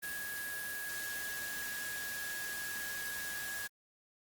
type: tone in noise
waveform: sine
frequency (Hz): 1661.2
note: G#6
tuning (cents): 0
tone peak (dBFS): -40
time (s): 0.02-3.68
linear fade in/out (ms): 20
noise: white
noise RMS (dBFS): -43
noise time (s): 0.02-3.68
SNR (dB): 0
effects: Opus 32 kbps